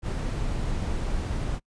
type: noise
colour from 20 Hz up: brown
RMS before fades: -28 dBFS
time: 0.02-1.6 s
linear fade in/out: 50 ms
effects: noise-tail reverb RT60 0.1 s tail -26 dB re dry + resampled to 22050 Hz